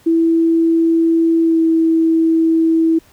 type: tone with pitch glide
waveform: sine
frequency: 329.6 to 325.6 Hz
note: E4 to E4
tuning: 0 to -21 cents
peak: -10 dBFS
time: 0.06-2.99 s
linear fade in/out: 10 ms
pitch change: -21 cents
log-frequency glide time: 1.42-1.6 s
effects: pink hiss -50 dBFS RMS until 3.12 s